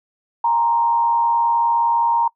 sine tone with frequency modulation, 932.3 Hz, A#5, in tune, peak -14 dBFS, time 0.44-2.28 s, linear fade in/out 5 ms, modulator 110 Hz, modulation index 0.42, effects noise-tail reverb RT60 0.1 s tail -23 dB re dry

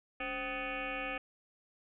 sine tone with frequency modulation, 1500 Hz, F#6, 23 cents sharp, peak -35 dBFS, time 0.2-1.18 s, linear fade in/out 5 ms, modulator 244 Hz, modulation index 5.1, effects none

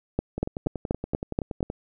two click trains, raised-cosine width 2 ms, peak -17 / -10 dBFS, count 15 / 7, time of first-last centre 0.38-1.701 / 0.19-1.629 s, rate 10.6 / 4.17 Hz, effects none

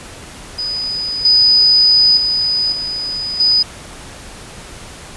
sine tone with level steps, 4978 Hz, D#8, in tune, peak -18 / -7 / -13 / -19 / -9 dBFS, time 0.58-3.63 s, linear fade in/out 10 ms, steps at 1.25 / 2.17 / 2.72 / 3.4 s, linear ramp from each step 2 ms, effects pink hiss -34 dBFS RMS until 5.16 s + resampled to 24000 Hz

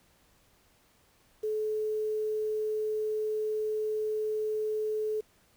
sine tone with quantisation, 430 Hz, A4, 40 cents flat, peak -28 dBFS, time 1.43-5.21 s, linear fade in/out 10 ms, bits 9, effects pink hiss -65 dBFS RMS until 5.56 s

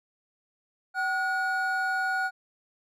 triangle tone pair together, 761.9 / 1450 Hz, G5 / F#6, -49 / -35 cents, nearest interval major seventh, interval 1114 cents, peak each -28 / -25 dBFS, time 0.94-2.31 s, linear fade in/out 50 ms, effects none

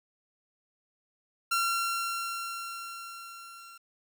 sawtooth tone with level ramp, 1368 Hz, F6, 36 cents flat, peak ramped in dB -21 to -44 dBFS, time 1.51-3.78 s, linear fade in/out 10 ms, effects 10-bit

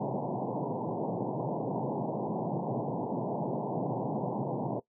pink band-pass noise, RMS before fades -33 dBFS, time 0-4.8 s, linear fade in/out 10 ms, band 120 to 960 Hz, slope 96 dB/octave, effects noise-tail reverb RT60 0.1 s tail -18 dB re dry

